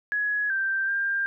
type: tone with pitch steps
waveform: sine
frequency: 1678 / 1569 / 1595 Hz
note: G#6 / G6 / G6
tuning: +17 / +1 / +30 cents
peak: -23 dBFS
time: 0.12-1.26 s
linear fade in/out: 0 ms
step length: 380 ms
effects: none

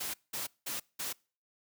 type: noise bursts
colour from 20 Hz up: white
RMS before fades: -37 dBFS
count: 4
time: 0-1.13 s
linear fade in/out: 10 ms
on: 140 ms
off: 190 ms
effects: noise-tail reverb RT60 0.4 s tail -26 dB re dry + high-pass 100 Hz 12 dB/octave

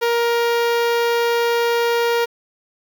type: tone with notch filter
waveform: sawtooth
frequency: 470 Hz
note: A#4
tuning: 14 cents sharp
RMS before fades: -18 dBFS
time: 0.01-2.26 s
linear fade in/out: 20 ms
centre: 8500 Hz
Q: 0.77
effects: 8-bit

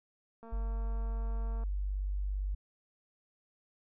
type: click train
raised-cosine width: 1 ms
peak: -38 dBFS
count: 276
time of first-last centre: 0.43-1.636 s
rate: 228 Hz
type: tone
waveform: sine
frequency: 48.8 Hz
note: G1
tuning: 7 cents flat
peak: -31 dBFS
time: 0.52-2.55 s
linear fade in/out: 10 ms
effects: none

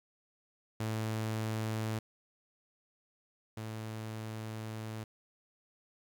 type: tone pair in turn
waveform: sawtooth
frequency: 110 / 110 Hz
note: A2 / A2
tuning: 0 / 0 cents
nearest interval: unison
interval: 0 cents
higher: neither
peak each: -29 / -35 dBFS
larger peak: first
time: 0.8-1.99 / 3.57-5.04 s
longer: second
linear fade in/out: 5 ms
effects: 11-bit

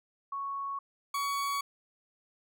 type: tone pair in turn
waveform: sine / 40% pulse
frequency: 1108.7 / 1124.2 Hz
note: C#6 / C#6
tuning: 0 / +24 cents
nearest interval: unison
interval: 24 cents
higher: second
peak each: -33 / -29 dBFS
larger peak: second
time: 0.32-0.79 / 1.14-1.61 s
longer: neither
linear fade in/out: 5 ms
effects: none

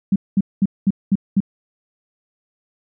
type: tone bursts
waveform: sine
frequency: 196 Hz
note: G3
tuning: in tune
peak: -11 dBFS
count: 6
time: 0.12-1.404 s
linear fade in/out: 5 ms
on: 39 ms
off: 210 ms
effects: none

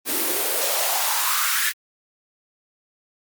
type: noise with high-pass filter sweep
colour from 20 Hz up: white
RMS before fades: -22 dBFS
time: 0.05-1.73 s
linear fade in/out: 50 ms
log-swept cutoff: 270 to 1800 Hz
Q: 3.9
effects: Opus 32 kbps

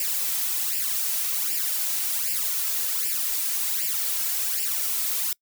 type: noise with flanger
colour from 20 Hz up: blue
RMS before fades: -26 dBFS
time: 0-5.33 s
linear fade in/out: 2 ms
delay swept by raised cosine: 0.39 to 3.09 ms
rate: 1.3 Hz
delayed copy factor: +0.8
effects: noise-tail reverb RT60 0.1 s tail -25 dB re dry

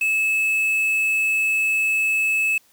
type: tone with quantisation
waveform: triangle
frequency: 2600 Hz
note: E7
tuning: 24 cents flat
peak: -16 dBFS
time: 0.01-2.58 s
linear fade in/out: 5 ms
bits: 6
effects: white hiss -58 dBFS RMS until 2.72 s

